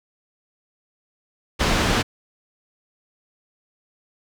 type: low-pass noise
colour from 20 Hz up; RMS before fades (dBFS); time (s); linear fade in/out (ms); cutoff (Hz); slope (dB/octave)
pink; -20; 1.59-2.03; 20; 5300; 12
effects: none